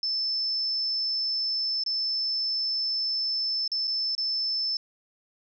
sine tone with dropouts, 5274 Hz, E8, in tune, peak -25 dBFS, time 0.03-4.77 s, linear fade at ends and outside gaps 2 ms, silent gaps 1.837-1.862 / 3.678-3.717 / 3.873-3.877 / 4.151-4.179 s, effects none

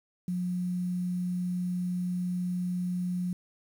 sine tone with quantisation, 179.4 Hz, F3, 47 cents sharp, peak -28 dBFS, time 0.28-3.33 s, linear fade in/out 2 ms, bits 9, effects none

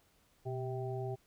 harmonic tone with a mistuned harmonic, 130 Hz, C3, 11 cents flat, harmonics 1 / 3 / 5 / 6, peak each -38 / -40 / -46 / -46 dBFS, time 0.45-1.16 s, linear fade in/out 20 ms, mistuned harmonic 1, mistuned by -86 cents, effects pink hiss -70 dBFS RMS until 1.26 s

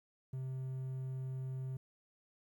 triangle tone, 130.8 Hz, C3, in tune, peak -36 dBFS, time 0.33-1.77 s, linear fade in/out 5 ms, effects 12-bit

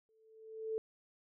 sine tone with exponential growth, 441.3 Hz, A4, 5 cents sharp, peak -32 dBFS, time 0.09-0.78 s, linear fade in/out 0 ms, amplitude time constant 150 ms, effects none

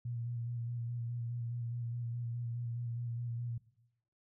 sine tone with vibrato, 118.7 Hz, A#2, 32 cents sharp, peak -36 dBFS, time 0.05-3.58 s, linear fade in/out 5 ms, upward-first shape square, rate 4.8 Hz, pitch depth 23 cents each way, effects noise-tail reverb RT60 0.9 s tail -19 dB re dry

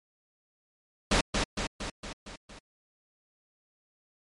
pink noise with echo, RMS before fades -23 dBFS, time 1.11-1.21 s, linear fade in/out 5 ms, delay 230 ms, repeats 6, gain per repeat -4 dB, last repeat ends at 2.59 s, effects low-pass 7000 Hz 12 dB/octave + MP3 48 kbps

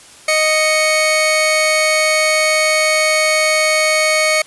sawtooth tone pair together, 622.1 / 2217 Hz, D#5 / C#7, 0 / 0 cents, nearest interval octave + minor seventh, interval 2200 cents, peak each -11 dBFS, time 0.28-4.42 s, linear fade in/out 5 ms, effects white hiss -41 dBFS RMS until 4.46 s + resampled to 24000 Hz

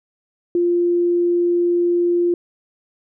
sine tone, 348.3 Hz, F4, 5 cents flat, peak -14 dBFS, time 0.55-2.34 s, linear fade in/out 2 ms, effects none

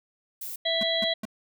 violet noise, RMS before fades -36 dBFS, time 0.41-0.56 s, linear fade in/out 5 ms
harmonic tone, 659.3 Hz, E5, in tune, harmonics 1 / 3 / 5 / 6, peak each -28 / -32 / -28 / -29 dBFS, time 0.65-1.14 s, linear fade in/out 10 ms
square tone bursts, 216.2 Hz, A3, 30 cents flat, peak -31 dBFS, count 3, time 0.81-1.253 s, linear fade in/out 2 ms, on 21 ms, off 190 ms
effects none

